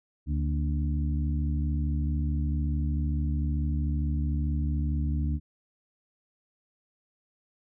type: harmonic tone with a mistuned harmonic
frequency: 73.42 Hz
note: D2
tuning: in tune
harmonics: 1 / 2 / 3 / 4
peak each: -26 / -32 / -36 / -38 dBFS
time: 0.26-5.4 s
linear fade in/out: 50 ms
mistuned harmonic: 3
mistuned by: +68 cents
effects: none